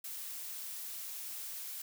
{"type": "noise", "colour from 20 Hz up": "blue", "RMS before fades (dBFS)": -43, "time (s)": [0.04, 1.82], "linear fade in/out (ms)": 5, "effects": []}